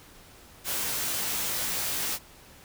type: noise with comb filter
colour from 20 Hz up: white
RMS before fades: -30 dBFS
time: 0.64-2.19 s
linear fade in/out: 50 ms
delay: 17 ms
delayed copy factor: +0.65
effects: pink hiss -52 dBFS RMS until 2.64 s